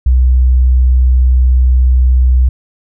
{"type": "tone", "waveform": "sine", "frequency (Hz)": 63.1, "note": "B1", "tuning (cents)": 38, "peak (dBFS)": -5, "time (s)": [0.06, 2.49], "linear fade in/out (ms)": 5, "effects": []}